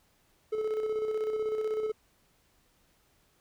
triangle tone with tremolo, 433.1 Hz, A4, 27 cents flat, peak -25 dBFS, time 0.52-1.92 s, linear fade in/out 10 ms, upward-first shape square, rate 16 Hz, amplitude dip 40%, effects pink hiss -68 dBFS RMS until 3.4 s

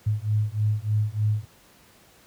sine beating tone pair, 104.8 / 108.1 Hz, G#2 / A2, +16 / -30 cents, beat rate 3.3 Hz, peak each -24 dBFS, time 0.06-1.45 s, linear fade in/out 10 ms, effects pink hiss -55 dBFS RMS until 2.26 s + high-pass 60 Hz 12 dB/octave

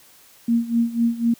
sine tone with tremolo, 233.1 Hz, A#3, in tune, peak -14 dBFS, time 0.48-1.34 s, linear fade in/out 5 ms, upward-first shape sine, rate 4 Hz, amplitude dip 85%, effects white hiss -51 dBFS RMS until 1.39 s + high-pass 60 Hz 12 dB/octave

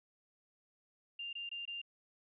sine tone bursts, 2794 Hz, F7, in tune, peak -40 dBFS, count 4, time 1.19-1.816 s, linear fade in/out 5 ms, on 140 ms, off 22 ms, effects none

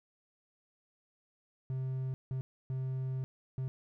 triangle tone bursts at uneven times, 130.81 Hz, C3, in tune, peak -31 dBFS, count 4, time 1.7-2.14 / 2.31-2.41 / 2.7-3.24 / 3.58-3.68 s, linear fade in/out 0 ms, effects none

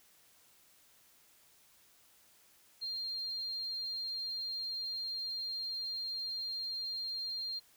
sine tone, 4197 Hz, C8, 5 cents sharp, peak -36 dBFS, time 2.81-7.6 s, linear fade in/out 20 ms, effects white hiss -65 dBFS RMS until 7.76 s

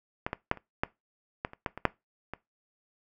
clicks, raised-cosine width 0.5 ms, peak -15 / -16 / -9 / -30 / -11 / -15 / -29 / -14 / -23 / -6 / -21 dBFS, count 11, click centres 0.265 / 0.331 / 0.514 / 0.573 / 0.835 / 1.449 / 1.534 / 1.662 / 1.776 / 1.853 / 2.336 s, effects noise-tail reverb RT60 0.2 s tail -20 dB re dry

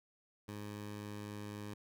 15% pulse tone, 103.83 Hz, G#2, in tune, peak -37 dBFS, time 0.48-1.74 s, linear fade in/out 5 ms, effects none

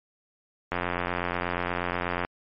click train, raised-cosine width 0.5 ms, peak -12 dBFS, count 136, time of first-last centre 0.72-2.249 s, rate 88.3 Hz, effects MP3 32 kbps

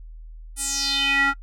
square tone with band-pass filter sweep, 277.2 Hz, C#4, in tune, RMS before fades -22 dBFS, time 0.56-1.34 s, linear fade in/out 50 ms, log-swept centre 9700 to 1400 Hz, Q 4.6, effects noise-tail reverb RT60 0.1 s tail -23 dB re dry + added 40 Hz sine -37 dBFS peak until 1.42 s

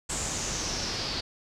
pink noise with low-pass filter sweep, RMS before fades -32 dBFS, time 0.09-1.21 s, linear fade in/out 10 ms, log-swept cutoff 7900 to 4500 Hz, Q 5.2, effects none

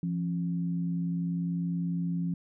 sine tone pair together, 171.7 / 272.4 Hz, F3 / C#4, -29 / -30 cents, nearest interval minor sixth, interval 799 cents, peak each -28 / -38 dBFS, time 0.03-2.34 s, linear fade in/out 2 ms, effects none

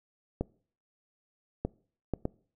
clicks, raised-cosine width 2 ms, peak -16 dBFS, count 4, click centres 0.41 / 1.65 / 2.137 / 2.254 s, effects noise-tail reverb RT60 0.5 s tail -24 dB re dry

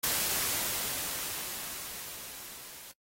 white noise with level ramp, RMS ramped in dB -28 to -48 dBFS, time 0.03-2.92 s, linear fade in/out 10 ms, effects noise-tail reverb RT60 0.1 s tail -24 dB re dry + AAC 48 kbps

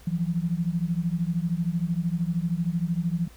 sine beating tone pair, 164.81 / 177.81 Hz, E3 / F3, 0 / +31 cents, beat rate 13 Hz, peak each -26 / -27 dBFS, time 0.07-3.28 s, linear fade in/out 5 ms, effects added 59 Hz sine -49 dBFS peak until 3.36 s + pink hiss -54 dBFS RMS until 3.36 s

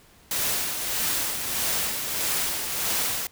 white noise with tremolo, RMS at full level -25 dBFS, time 0.31-3.27 s, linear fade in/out 2 ms, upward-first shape sine, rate 1.6 Hz, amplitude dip 45%, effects pink hiss -55 dBFS RMS until 3.31 s

